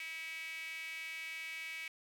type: tone with high-pass filter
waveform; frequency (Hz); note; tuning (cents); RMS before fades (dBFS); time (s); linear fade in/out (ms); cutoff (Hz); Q
sawtooth; 323.2; E4; -34; -44; 0-1.88; 2; 2300; 8.1
effects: none